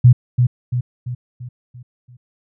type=tone with echo; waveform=sine; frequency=123.3 Hz; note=B2; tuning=2 cents flat; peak=-4 dBFS; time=0.04-0.13 s; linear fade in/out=10 ms; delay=340 ms; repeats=6; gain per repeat=-6 dB; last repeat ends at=2.17 s; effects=none